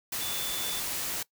sine tone in noise, 3496 Hz, A7, 12 cents flat, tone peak -36 dBFS, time 0.21-0.8 s, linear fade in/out 5 ms, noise white, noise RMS -33 dBFS, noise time 0.12-1.23 s, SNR -6 dB, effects noise-tail reverb RT60 0.1 s tail -21 dB re dry

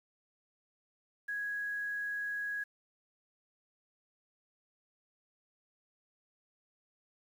sine tone with quantisation, 1661.2 Hz, G#6, in tune, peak -34 dBFS, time 1.28-2.64 s, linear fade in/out 10 ms, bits 10, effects none

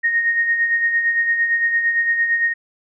sine tone with tremolo, 1859 Hz, A#6, 5 cents flat, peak -13 dBFS, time 0.03-2.54 s, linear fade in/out 20 ms, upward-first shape sine, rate 8.8 Hz, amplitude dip 50%, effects none

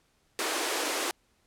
pink high-pass noise, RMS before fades -30 dBFS, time 0.39-1.11 s, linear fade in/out 0 ms, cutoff 300 Hz, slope 48 dB/octave, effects pink hiss -69 dBFS RMS until 1.46 s + low-pass 11000 Hz 12 dB/octave

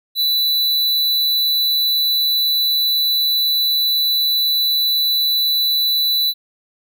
square tone, 3974 Hz, B7, 10 cents sharp, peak -15 dBFS, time 0.15-6.34 s, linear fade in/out 50 ms, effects none

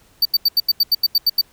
square tone bursts, 4601 Hz, D8, 36 cents flat, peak -12 dBFS, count 11, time 0.22-1.413 s, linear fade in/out 5 ms, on 33 ms, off 83 ms, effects pink hiss -54 dBFS RMS until 1.52 s

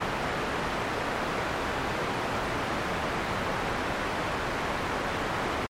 white low-pass noise, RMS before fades -30 dBFS, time 0-5.67 s, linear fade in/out 20 ms, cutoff 1400 Hz, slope 12 dB/octave, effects MP3 64 kbps

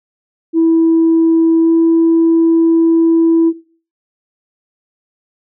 sine tone with pitch glide, 327.7 to 329.8 Hz, E4 to E4, -10 to +1 cents, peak -6 dBFS, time 0.53-3.53 s, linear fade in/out 50 ms, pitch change +11 cents, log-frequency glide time 1.61-1.7 s, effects noise-tail reverb RT60 0.4 s tail -17 dB re dry + tanh soft clip ceiling -4 dBFS

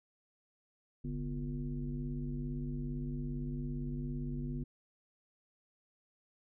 sine tone with frequency modulation, 144.2 Hz, D3, 31 cents flat, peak -35 dBFS, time 1.04-4.64 s, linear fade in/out 10 ms, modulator 102 Hz, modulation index 1.3, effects none

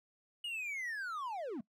triangle linear sweep, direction down, 2915 to 196.9 Hz, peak -36 dBFS, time 0.44-1.61 s, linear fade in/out 5 ms, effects noise-tail reverb RT60 0.1 s tail -21 dB re dry

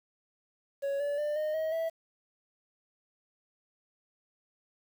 triangle tone with pitch steps, 557 / 575.3 / 594.2 / 613.8 / 633.9 / 654.8 Hz, C#5 / D5 / D5 / D#5 / D#5 / E5, +8 / -36 / +20 / -24 / +32 / -12 cents, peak -27 dBFS, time 0.82-1.9 s, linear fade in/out 20 ms, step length 180 ms, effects 9-bit

